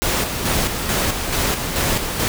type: noise with tremolo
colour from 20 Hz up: pink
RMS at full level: -19 dBFS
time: 0.02-2.28 s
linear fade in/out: 0 ms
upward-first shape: square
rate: 2.3 Hz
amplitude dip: 45%
effects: none